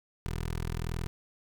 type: tone with notch filter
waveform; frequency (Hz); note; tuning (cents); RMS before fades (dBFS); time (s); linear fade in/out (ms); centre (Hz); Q
15% pulse; 41.2; E1; 0; -34; 0.26-1.07; 0; 600; 1.9
effects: none